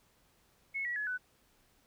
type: tone with pitch steps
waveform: sine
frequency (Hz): 2190 / 1928.7 / 1698.5 / 1495.8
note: C#7 / B6 / G#6 / F#6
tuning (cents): -22 / -42 / +38 / +18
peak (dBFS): -33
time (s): 0.74-1.18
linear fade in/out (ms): 20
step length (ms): 110
effects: pink hiss -69 dBFS RMS until 1.86 s